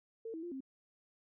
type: tone with pitch steps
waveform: sine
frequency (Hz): 451.6 / 324.3 / 347.9 / 266.4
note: A4 / E4 / F4 / C4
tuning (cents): +45 / -28 / -7 / +31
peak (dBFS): -40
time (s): 0.25-0.606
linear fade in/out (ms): 5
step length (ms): 89
effects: none